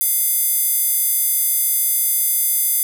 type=tone with high-pass filter; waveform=square; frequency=698.5 Hz; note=F5; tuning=in tune; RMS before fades=-18 dBFS; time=0.01-2.83 s; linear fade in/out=0 ms; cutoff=11000 Hz; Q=2; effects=none